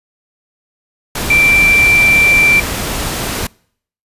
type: tone in noise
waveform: sine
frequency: 2349 Hz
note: D7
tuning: in tune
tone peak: -7 dBFS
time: 1.3-2.6 s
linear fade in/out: 5 ms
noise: pink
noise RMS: -19 dBFS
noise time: 1.15-3.47 s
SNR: +9 dB
effects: noise-tail reverb RT60 0.6 s tail -26 dB re dry + resampled to 32000 Hz